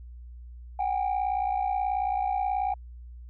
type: tone pair together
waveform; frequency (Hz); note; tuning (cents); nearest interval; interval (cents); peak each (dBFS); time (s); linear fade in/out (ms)
sine; 748.5 / 807; F#5 / G#5; +20 / -50; minor second; 130; -26; 0.79-2.74; 5
effects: tanh soft clip ceiling -21 dBFS + added 60 Hz sine -41 dBFS peak until 3.29 s